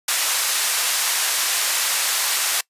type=band-pass noise; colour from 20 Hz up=white; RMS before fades=-21 dBFS; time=0.08-2.61 s; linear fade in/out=5 ms; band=840 to 11000 Hz; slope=12 dB/octave; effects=noise-tail reverb RT60 0.1 s tail -23 dB re dry + resampled to 32000 Hz